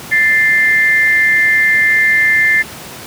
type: tone pair together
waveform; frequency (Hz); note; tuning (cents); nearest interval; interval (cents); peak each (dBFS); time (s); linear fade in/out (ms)
sine; 1762.7 / 2093; A6 / C7; +3 / 0; minor third; 297; -11; 0.11-2.63; 20
effects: pink hiss -30 dBFS RMS until 3.06 s + high-pass 100 Hz 12 dB/octave